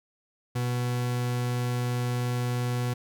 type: tone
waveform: 40% pulse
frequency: 122.8 Hz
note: B2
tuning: 9 cents flat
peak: -25 dBFS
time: 0.55-2.94 s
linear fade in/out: 10 ms
effects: none